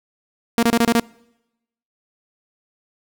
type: tone bursts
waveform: sawtooth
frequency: 233.1 Hz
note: A#3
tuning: in tune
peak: -9 dBFS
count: 6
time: 0.58-0.998 s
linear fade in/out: 0 ms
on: 48 ms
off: 26 ms
effects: noise-tail reverb RT60 0.9 s tail -25 dB re dry